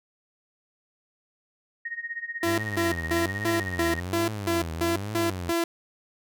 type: tone with tremolo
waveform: sine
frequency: 1864.7 Hz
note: A#6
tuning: in tune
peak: -28 dBFS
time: 1.85-4 s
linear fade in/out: 5 ms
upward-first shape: sine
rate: 16 Hz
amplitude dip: 85%
type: tone bursts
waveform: sawtooth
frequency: 337.3 Hz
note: E4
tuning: 40 cents sharp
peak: -19 dBFS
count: 10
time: 2.43-5.64 s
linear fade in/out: 2 ms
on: 150 ms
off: 190 ms
type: tone with vibrato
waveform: sawtooth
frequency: 93.3 Hz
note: F#2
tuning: 15 cents sharp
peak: -27 dBFS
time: 2.43-5.53 s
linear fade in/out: 50 ms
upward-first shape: triangle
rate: 1.2 Hz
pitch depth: 280 cents each way
effects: none